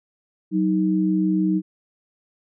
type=tone pair together; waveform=sine; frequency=187.06 / 313.6 Hz; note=F#3 / D#4; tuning=+19 / +14 cents; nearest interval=major sixth; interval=895 cents; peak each=-20 dBFS; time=0.51-1.62 s; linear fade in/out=50 ms; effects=none